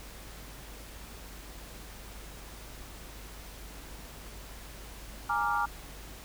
sine chord, Bb dominant seventh, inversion third, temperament equal, 830.6 / 932.3 / 1174.7 / 1396.9 Hz, Ab5 / Bb5 / D6 / F6, 0 / 0 / 0 / 0 cents, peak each -32 dBFS, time 5.29-5.66 s, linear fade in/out 10 ms, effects added 50 Hz sine -47 dBFS peak until 6.24 s + pink hiss -48 dBFS RMS until 6.24 s

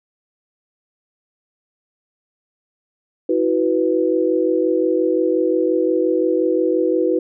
sine chord, E suspended second, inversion none, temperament equal with one note detuned, 324.3 / 370 / 493.9 Hz, E4 / F#4 / B4, -28 / 0 / 0 cents, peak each -19 dBFS, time 3.29-7.19 s, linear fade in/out 5 ms, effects none

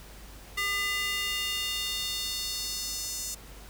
square tone with high-pass filter sweep, 402.1 Hz, G4, 44 cents sharp, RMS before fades -32 dBFS, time 0.57-3.35 s, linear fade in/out 10 ms, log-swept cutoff 1800 to 6500 Hz, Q 2.2, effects added 50 Hz sine -47 dBFS peak until 3.69 s + pink hiss -50 dBFS RMS until 3.69 s

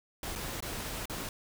pink noise with dropouts, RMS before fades -38 dBFS, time 0.23-1.29 s, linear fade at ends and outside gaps 2 ms, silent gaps 0.354-0.358 / 0.605-0.624 / 1.056-1.097 s, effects none

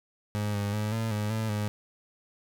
30% pulse tone with pitch steps, 104.5 / 102 / 106.1 / 112.7 / 105.1 / 110.6 / 104.8 Hz, G#2 / G#2 / G#2 / A2 / G#2 / A2 / G#2, +11 / -31 / +38 / +42 / +21 / +9 / +16 cents, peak -25 dBFS, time 0.35-1.68 s, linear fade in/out 0 ms, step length 190 ms, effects none

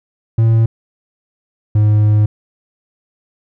triangle tone pair in turn, 113.2 / 105.81 Hz, A2 / G#2, +50 / +33 cents, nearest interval minor second, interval 117 cents, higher first, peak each -6 dBFS, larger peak neither, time 0.38-0.66 / 1.75-2.26 s, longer second, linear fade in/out 5 ms, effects none

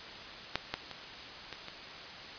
clicks, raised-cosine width 0.2 ms, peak -11 / -14 / -23 / -22 / -24 dBFS, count 5, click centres 0.556 / 0.74 / 0.913 / 1.527 / 1.684 s, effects white hiss -45 dBFS RMS until 2.38 s + resampled to 11025 Hz

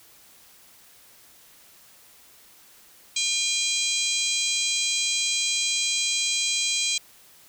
harmonic tone, 806 Hz, G5, 48 cents sharp, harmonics 3 / 4 / 5 / 6 / 7 / 8 / 9 / 10, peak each -30 / -29 / -29 / -34 / -35 / -30 / -33 / -31 dBFS, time 3.16-6.98 s, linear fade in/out 5 ms, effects white hiss -53 dBFS RMS until 7.48 s

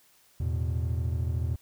triangle chord, E suspended fourth, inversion none, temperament equal, 82.41 / 110 / 123.47 Hz, E2 / A2 / B2, 0 / 0 / 0 cents, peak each -26 / -32 / -31 dBFS, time 0.4-1.56 s, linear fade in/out 5 ms, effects white hiss -62 dBFS RMS until 1.61 s

